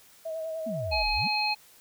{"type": "tone with vibrato", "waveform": "sine", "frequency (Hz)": 642, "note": "E5", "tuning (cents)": -46, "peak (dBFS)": -31, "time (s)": [0.25, 1.03], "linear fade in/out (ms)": 10, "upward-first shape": "sine", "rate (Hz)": 10, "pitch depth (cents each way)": 30}
{"type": "exponential two-way sweep", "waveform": "sine", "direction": "down then up", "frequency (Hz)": [253.7, 30.87, 253.7], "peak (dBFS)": -32, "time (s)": [0.66, 1.28], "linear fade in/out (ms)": 10, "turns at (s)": 1.11}
{"type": "harmonic tone", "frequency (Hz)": 843, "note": "G#5", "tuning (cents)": 26, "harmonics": [1, 3, 5], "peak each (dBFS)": [-29, -29, -29], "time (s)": [0.91, 1.55], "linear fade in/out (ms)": 20}
{"effects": ["white hiss -56 dBFS RMS until 1.8 s"]}